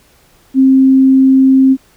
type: tone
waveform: sine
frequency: 265.2 Hz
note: C4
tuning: 23 cents sharp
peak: -4 dBFS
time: 0.54-1.77 s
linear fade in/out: 50 ms
effects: pink hiss -49 dBFS RMS until 1.96 s